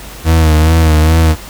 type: tone with vibrato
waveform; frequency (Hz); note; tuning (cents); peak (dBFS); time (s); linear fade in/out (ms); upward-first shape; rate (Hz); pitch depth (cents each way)
40% pulse; 79.4; D#2; +36; -5; 0.24-1.36; 50; sine; 2.4; 49
effects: added 50 Hz sine -32 dBFS peak until 1.49 s + pink hiss -31 dBFS RMS until 1.49 s